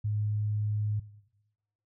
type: tone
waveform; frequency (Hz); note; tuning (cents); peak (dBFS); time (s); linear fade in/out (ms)
sine; 105.4; G#2; +26; -27; 0.04-1; 10
effects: noise-tail reverb RT60 1.0 s tail -18 dB re dry